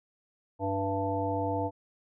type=harmonic tone with a mistuned harmonic; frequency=98 Hz; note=G2; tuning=in tune; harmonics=1 / 3 / 5 / 7 / 9; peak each=-34 / -34 / -34 / -34 / -34 dBFS; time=0.59-1.71 s; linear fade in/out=50 ms; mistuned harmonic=7; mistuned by=-20 cents; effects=none